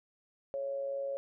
sine tone with amplitude modulation, 552 Hz, C#5, 7 cents flat, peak -31 dBFS, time 0.54-1.17 s, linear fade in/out 0 ms, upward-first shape sine, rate 124 Hz, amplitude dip 45%, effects none

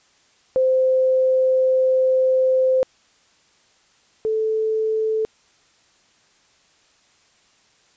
sine tone pair in turn, 519 / 438.4 Hz, C5 / A4, -14 / -6 cents, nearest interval minor third, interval 292 cents, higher first, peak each -14 / -18 dBFS, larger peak first, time 0.56-2.83 / 4.25-5.25 s, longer first, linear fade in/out 0 ms, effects white hiss -58 dBFS RMS until 7.96 s + resampled to 16000 Hz

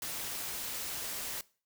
white noise with amplitude modulation, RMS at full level -36 dBFS, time 0.02-1.41 s, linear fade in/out 2 ms, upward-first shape sine, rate 229 Hz, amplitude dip 55%, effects noise-tail reverb RT60 0.4 s tail -21 dB re dry

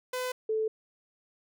sawtooth / sine tone pair in turn, 505 / 437.6 Hz, B4 / A4, +39 / -9 cents, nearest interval major second, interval 248 cents, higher first, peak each -27 / -26 dBFS, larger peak second, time 0.13-0.32 / 0.49-0.68 s, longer neither, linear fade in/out 5 ms, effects none

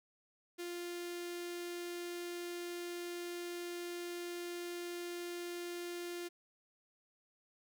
sawtooth tone with notch filter, 349.2 Hz, F4, in tune, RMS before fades -43 dBFS, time 0.58-6.29 s, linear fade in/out 20 ms, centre 880 Hz, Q 0.81, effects none

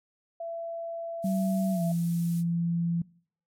sine tone, 670 Hz, E5, 28 cents sharp, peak -33 dBFS, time 0.4-1.92 s, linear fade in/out 5 ms
violet noise, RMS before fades -42 dBFS, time 1.22-2.44 s, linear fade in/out 50 ms
sine tone with pitch glide, 190.5 to 169.72 Hz, G3 to F3, -49 to -49 cents, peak -25 dBFS, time 1.24-3.02 s, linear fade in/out 5 ms, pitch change -200 cents, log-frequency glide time 1.72-1.83 s
effects noise-tail reverb RT60 0.5 s tail -22 dB re dry + low-pass 12000 Hz 12 dB/octave

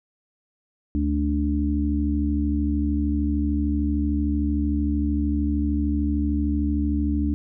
harmonic tone, 73.2 Hz, D2, 5 cents flat, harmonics 1 / 3 / 4, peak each -23 / -27 / -24 dBFS, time 0.95-7.34 s, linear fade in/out 0 ms, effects none

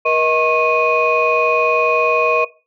sine tone cluster, 478.1 / 631 / 1088 / 2482 Hz, A#4 / D#5 / C#6 / D#7, +44 / +24 / -33 / -5 cents, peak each -18 dBFS, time 0.05-2.45 s, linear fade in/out 10 ms, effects noise-tail reverb RT60 0.3 s tail -17 dB re dry + tanh soft clip ceiling -4 dBFS

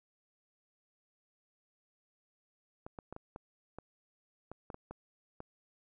clicks, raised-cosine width 1 ms, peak -30 dBFS, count 11, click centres 2.865 / 2.988 / 3.126 / 3.164 / 3.361 / 3.786 / 4.516 / 4.702 / 4.744 / 4.91 / 5.404 s, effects none

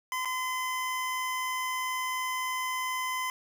25% pulse tone with dropouts, 1023 Hz, C6, 39 cents flat, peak -26 dBFS, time 0.12-3.3 s, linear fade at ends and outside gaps 1 ms, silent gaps 0.249-0.255 s, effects none

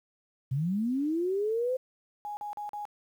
sine linear sweep, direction up, 123.47 to 523.3 Hz, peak -26 dBFS, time 0.51-1.77 s, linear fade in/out 10 ms
sine tone bursts, 830.6 Hz, G#5, in tune, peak -34 dBFS, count 4, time 2.25-2.853 s, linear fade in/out 0 ms, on 120 ms, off 41 ms
effects 10-bit

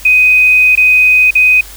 sine tone with dropouts, 2504 Hz, D#7, 10 cents sharp, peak -4 dBFS, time 0.05-1.61 s, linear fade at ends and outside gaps 5 ms, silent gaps 0.754-0.774 / 1.308-1.352 s, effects added 50 Hz sine -33 dBFS peak until 1.76 s + white hiss -33 dBFS RMS until 1.76 s

